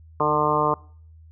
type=harmonic tone with a mistuned harmonic; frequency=150.3 Hz; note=D3; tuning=40 cents sharp; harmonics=1 / 2 / 3 / 4 / 5 / 6 / 7 / 8; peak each=-30 / -30 / -25 / -27 / -29 / -26 / -23 / -27 dBFS; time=0.2-0.74 s; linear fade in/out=2 ms; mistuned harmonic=2; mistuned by=+24 cents; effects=noise-tail reverb RT60 0.5 s tail -23 dB re dry + added 80 Hz sine -45 dBFS peak until 1.31 s